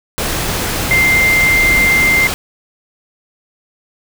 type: tone in noise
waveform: sine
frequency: 2093 Hz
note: C7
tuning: in tune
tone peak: -9 dBFS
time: 0.91-2.27 s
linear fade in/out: 0 ms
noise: pink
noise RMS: -18 dBFS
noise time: 0.18-2.34 s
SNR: +6 dB
effects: none